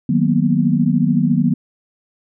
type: chord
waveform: sine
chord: B major seventh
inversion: first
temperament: equal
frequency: 155.56 / 185 / 233.1 / 246.9 Hz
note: D#3 / F#3 / A#3 / B3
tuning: 0 / 0 / 0 / 0 cents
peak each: -18 dBFS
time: 0.09-1.54 s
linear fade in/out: 5 ms
effects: none